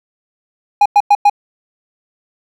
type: tone bursts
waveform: triangle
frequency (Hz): 821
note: G#5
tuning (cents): -20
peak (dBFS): -3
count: 4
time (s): 0.81-1.298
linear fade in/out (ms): 5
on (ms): 47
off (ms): 100
effects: none